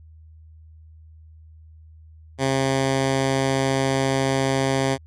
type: tone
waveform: 10% pulse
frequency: 134.4 Hz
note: C3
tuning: 47 cents sharp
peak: -11 dBFS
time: 2.38-4.98 s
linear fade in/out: 50 ms
effects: added 79 Hz sine -44 dBFS peak until 5.06 s + resampled to 22050 Hz